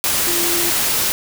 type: tone in noise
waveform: sine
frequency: 344 Hz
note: F4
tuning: 26 cents flat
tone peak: -24 dBFS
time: 0.27-0.7 s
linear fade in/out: 0 ms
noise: white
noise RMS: -18 dBFS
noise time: 0.04-1.12 s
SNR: -9 dB
effects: none